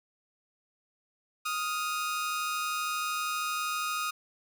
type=tone pair together; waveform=sawtooth; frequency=1247.3 / 1400 Hz; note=D#6 / F6; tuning=+4 / +4 cents; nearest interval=major second; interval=200 cents; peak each=-27 / -34 dBFS; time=1.45-4.11 s; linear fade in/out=10 ms; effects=none